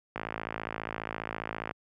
click train, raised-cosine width 0.5 ms, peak -18 dBFS, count 86, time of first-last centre 0.16-1.711 s, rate 54.8 Hz, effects high-pass 80 Hz 12 dB/octave

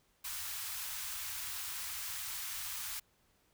white band-stop noise, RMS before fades -41 dBFS, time 0.24-3 s, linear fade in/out 10 ms, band 100 to 920 Hz, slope 24 dB/octave, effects pink hiss -72 dBFS RMS until 3.53 s

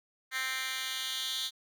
10% pulse tone with high-pass filter sweep, 261.6 Hz, C4, in tune, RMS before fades -35 dBFS, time 0.31-1.51 s, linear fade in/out 50 ms, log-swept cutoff 2000 to 3500 Hz, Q 3.4, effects none

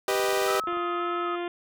sawtooth chord, G augmented, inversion none, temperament equal, 392 / 493.9 / 622.3 Hz, G4 / B4 / D#5, 0 / 0 / 0 cents, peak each -22 / -25 / -25 dBFS, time 0.08-0.6 s, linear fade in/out 2 ms
click train, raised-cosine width 1 ms, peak -32 dBFS, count 16, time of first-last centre 0.11-0.771 s, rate 22.7 Hz
sine tone with vibrato, 1280 Hz, D#6, 49 cents sharp, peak -29 dBFS, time 0.47-1.36 s, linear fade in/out 10 ms, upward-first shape square, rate 1.9 Hz, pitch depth 17 cents each way
harmonic tone, 348.5 Hz, F4, 4 cents flat, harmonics 1 / 2 / 3 / 4 / 5 / 6 / 7 / 8 / 9 / 10, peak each -30 / -36 / -40 / -42 / -44 / -46 / -47 / -48 / -49 / -50 dBFS, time 0.67-1.48 s, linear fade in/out 2 ms
effects none

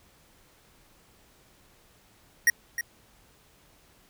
square tone with echo, 1885 Hz, A#6, 19 cents sharp, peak -17 dBFS, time 2.47-2.5 s, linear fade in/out 2 ms, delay 310 ms, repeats 1, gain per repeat -11 dB, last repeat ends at 2.81 s, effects pink hiss -60 dBFS RMS until 4.09 s

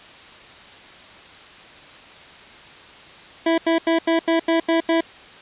25% pulse tone bursts, 329.6 Hz, E4, in tune, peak -12 dBFS, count 8, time 3.46-5.008 s, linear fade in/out 5 ms, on 120 ms, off 84 ms, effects white hiss -43 dBFS RMS until 5.41 s + resampled to 8000 Hz

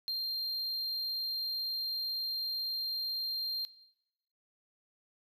triangle tone, 4186 Hz, C8, in tune, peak -31 dBFS, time 0.08-3.65 s, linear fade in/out 0 ms, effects noise-tail reverb RT60 0.9 s tail -18 dB re dry

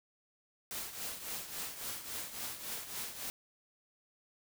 white noise with tremolo, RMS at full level -39 dBFS, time 0.71-3.3 s, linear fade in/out 0 ms, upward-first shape triangle, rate 3.6 Hz, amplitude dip 70%, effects none

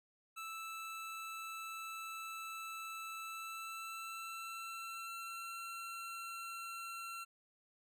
25% pulse tone with pitch glide, 1318.5 to 1357.1 Hz, E6 to E6, 0 to +50 cents, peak -40 dBFS, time 0.36-7.25 s, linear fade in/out 20 ms, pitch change +50 cents, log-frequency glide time 3.19-5.57 s, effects none

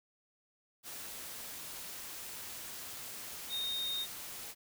sine tone in noise, 3700 Hz, A#7, 14 cents flat, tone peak -34 dBFS, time 3.49-4.07 s, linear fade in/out 50 ms, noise white, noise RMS -45 dBFS, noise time 0.83-4.55 s, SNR +8 dB, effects none

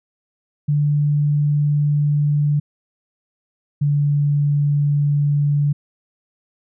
sine tone pair in turn, 146.83 / 144.98 Hz, D3 / D3, 0 / -22 cents, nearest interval unison, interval 22 cents, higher first, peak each -14 dBFS, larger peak neither, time 0.68-2.6 / 3.81-5.73 s, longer neither, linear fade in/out 10 ms, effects none

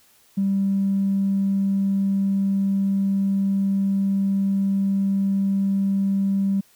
triangle tone with tanh clipping, 196 Hz, G3, in tune, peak -18 dBFS, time 0.37-6.61 s, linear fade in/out 10 ms, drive 4 dB, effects white hiss -57 dBFS RMS until 6.75 s

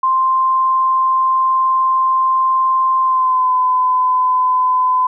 sine tone with pitch glide, 1046.5 to 1014.4 Hz, C6 to B5, 0 to +46 cents, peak -11 dBFS, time 0.03-5.07 s, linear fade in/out 5 ms, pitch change -54 cents, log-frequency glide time 3.01-3.53 s, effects none

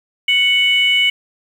sine tone pair together, 2221 / 2965 Hz, C#7 / F#7, +3 / +3 cents, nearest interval perfect fourth, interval 500 cents, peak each -13 dBFS, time 0.28-1.1 s, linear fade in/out 5 ms, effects tanh soft clip ceiling -5 dBFS + 7-bit

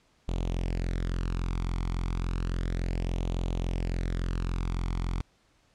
sawtooth tone with flanger, 43.56 Hz, F1, 4 cents flat, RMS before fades -30 dBFS, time 0.28-5.21 s, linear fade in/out 0 ms, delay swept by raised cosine 0.29 to 0.9 ms, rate 0.32 Hz, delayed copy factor +0.65, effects pink hiss -66 dBFS RMS until 5.74 s + low-pass 7000 Hz 12 dB/octave

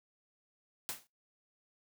white noise with exponential decay, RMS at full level -35 dBFS, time 0.89-1.07 s, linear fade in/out 0 ms, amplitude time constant 38 ms, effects noise-tail reverb RT60 0.2 s tail -21 dB re dry + high-pass 100 Hz 12 dB/octave

